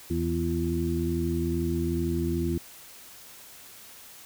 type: harmonic tone with a mistuned harmonic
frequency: 82.41 Hz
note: E2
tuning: in tune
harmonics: 1 / 2 / 3 / 4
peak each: -30 / -31 / -32 / -29 dBFS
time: 0.1-2.58 s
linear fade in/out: 5 ms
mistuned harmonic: 4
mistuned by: +57 cents
effects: white hiss -48 dBFS RMS until 4.25 s